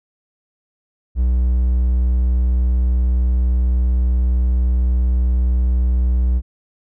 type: tone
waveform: triangle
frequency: 61.74 Hz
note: B1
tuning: in tune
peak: -11 dBFS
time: 1.15-6.42 s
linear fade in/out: 50 ms
effects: none